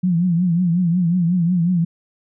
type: tone with vibrato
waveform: sine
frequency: 174.61 Hz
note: F3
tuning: in tune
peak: -14 dBFS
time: 0.03-1.85 s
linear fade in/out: 10 ms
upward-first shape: triangle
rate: 5.5 Hz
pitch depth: 120 cents each way
effects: none